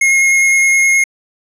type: tone with vibrato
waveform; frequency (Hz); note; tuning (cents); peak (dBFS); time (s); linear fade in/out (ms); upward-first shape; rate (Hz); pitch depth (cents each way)
square; 2154; C7; +50; -9; 0.01-1.04; 5; sine; 9.7; 9
effects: low-pass 11000 Hz 12 dB/octave